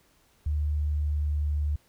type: tone with pitch glide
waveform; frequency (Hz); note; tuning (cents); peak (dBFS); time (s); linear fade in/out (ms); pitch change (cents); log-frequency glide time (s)
sine; 74.6 to 73.96; D2 to D2; +28 to +13; -24; 0.46-1.76; 5; -15; 0.62-1.55
effects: pink hiss -64 dBFS RMS until 1.88 s